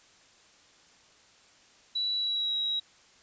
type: tone with pitch glide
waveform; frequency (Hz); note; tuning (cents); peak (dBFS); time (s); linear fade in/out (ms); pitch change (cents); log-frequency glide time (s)
sine; 3934 to 3851; B7 to B7; -7 to -44; -27; 1.95-2.8; 10; -37; 2.15-2.56
effects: white hiss -59 dBFS RMS until 3.22 s + resampled to 16000 Hz